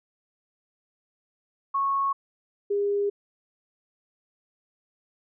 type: tone pair in turn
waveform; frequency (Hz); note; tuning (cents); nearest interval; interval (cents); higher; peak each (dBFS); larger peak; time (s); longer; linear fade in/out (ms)
sine; 1101 / 405.4; C#6 / G#4; -12 / -42; octave + perfect fourth; 1730; first; -22; neither; 1.74-2.13 / 2.7-3.1; second; 10
effects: none